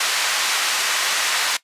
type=band-pass noise; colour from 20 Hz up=pink; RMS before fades=-21 dBFS; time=0-1.57 s; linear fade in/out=5 ms; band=1300 to 7900 Hz; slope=12 dB/octave; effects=noise-tail reverb RT60 0.1 s tail -17 dB re dry + resampled to 32000 Hz